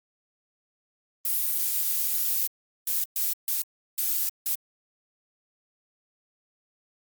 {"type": "noise bursts at uneven times", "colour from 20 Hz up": "violet", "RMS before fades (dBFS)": -26, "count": 6, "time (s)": [[1.25, 2.47], [2.87, 3.04], [3.16, 3.33], [3.48, 3.62], [3.98, 4.29], [4.46, 4.55]], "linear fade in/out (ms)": 2, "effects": ["Opus 32 kbps"]}